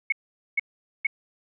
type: tone bursts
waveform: sine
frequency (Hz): 2200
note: C#7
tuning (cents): -14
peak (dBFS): -19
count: 3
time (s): 0.1-1.069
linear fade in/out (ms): 5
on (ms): 23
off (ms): 450
effects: none